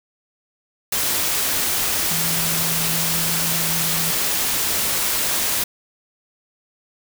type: tone in noise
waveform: sine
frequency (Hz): 164.81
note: E3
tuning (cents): 0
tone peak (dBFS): -28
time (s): 2.11-4.11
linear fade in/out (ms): 5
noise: white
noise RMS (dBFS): -21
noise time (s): 0.92-5.64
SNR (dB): -10
effects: none